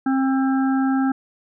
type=harmonic tone; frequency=266.3 Hz; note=C4; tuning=31 cents sharp; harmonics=1 / 3 / 5 / 6; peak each=-17 / -27 / -31 / -33 dBFS; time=0.06-1.12 s; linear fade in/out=5 ms; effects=none